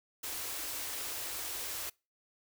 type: band-stop noise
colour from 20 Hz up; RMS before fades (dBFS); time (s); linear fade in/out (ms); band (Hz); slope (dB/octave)
white; -39; 0.23-1.9; 10; 120 to 260; 96
effects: noise-tail reverb RT60 0.3 s tail -26 dB re dry